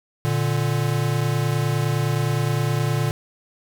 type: tone pair together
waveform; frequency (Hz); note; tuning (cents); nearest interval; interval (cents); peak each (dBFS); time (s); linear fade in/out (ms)
square; 117.15 / 146.83; A#2 / D3; +9 / 0; major third; 391; -23; 0.25-3.11; 0
effects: none